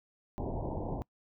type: low-pass noise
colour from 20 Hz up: pink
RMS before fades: -36 dBFS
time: 0.38-1.02 s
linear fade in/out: 0 ms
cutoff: 950 Hz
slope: 96 dB/octave
effects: noise-tail reverb RT60 0.1 s tail -24 dB re dry